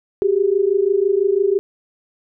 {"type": "tone pair together", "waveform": "sine", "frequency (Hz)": [380, 406], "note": ["F#4", "G#4"], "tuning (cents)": [46, -39], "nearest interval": "minor second", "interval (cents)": 115, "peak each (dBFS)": [-17, -16], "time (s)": [0.22, 1.59], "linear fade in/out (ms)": 0, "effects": []}